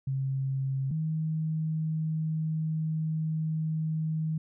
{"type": "tone pair in turn", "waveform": "sine", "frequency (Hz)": [134.7, 157.89], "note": ["C#3", "D#3"], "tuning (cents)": [-49, 26], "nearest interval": "minor third", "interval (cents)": 275, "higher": "second", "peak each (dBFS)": -27, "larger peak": "neither", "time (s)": [[0.07, 0.91], [0.91, 4.38]], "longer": "second", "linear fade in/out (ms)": 5, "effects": []}